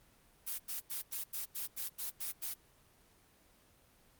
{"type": "noise bursts", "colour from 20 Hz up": "blue", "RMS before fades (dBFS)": -39, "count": 10, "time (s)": [0.46, 2.543], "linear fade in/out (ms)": 20, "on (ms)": 130, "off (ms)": 87, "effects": ["pink hiss -66 dBFS RMS until 4.19 s", "Opus 24 kbps"]}